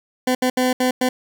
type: tone bursts at uneven times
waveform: 20% pulse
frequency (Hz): 253.8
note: B3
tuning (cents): +47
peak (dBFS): -11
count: 5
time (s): 0.27-0.35 / 0.42-0.5 / 0.57-0.73 / 0.8-0.91 / 1.01-1.09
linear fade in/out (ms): 5
effects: none